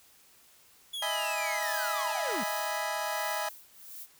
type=linear sweep; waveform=45% pulse; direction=down; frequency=3425 to 173.4 Hz; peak=-34 dBFS; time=0.93-2.44 s; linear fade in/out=10 ms
type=chord; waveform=25% pulse; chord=E major seventh; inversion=third; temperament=equal; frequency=622.3 / 659.3 / 830.6 / 987.8 Hz; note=D#5 / E5 / G#5 / B5; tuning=0 / 0 / 0 / 0 cents; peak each=-33 / -35 / -31 / -33 dBFS; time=1.02-3.49 s; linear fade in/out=5 ms
type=noise with tremolo; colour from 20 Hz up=violet; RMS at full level=-41 dBFS; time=1.58-4.07 s; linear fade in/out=50 ms; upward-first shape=triangle; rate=1.3 Hz; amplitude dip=100%
effects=white hiss -60 dBFS RMS until 4.19 s